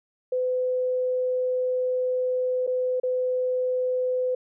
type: tone with dropouts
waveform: sine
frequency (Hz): 506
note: B4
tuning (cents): +42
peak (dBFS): -22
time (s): 0.32-4.35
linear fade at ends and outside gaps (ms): 5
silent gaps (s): 2.667-2.674 / 3-3.033
effects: none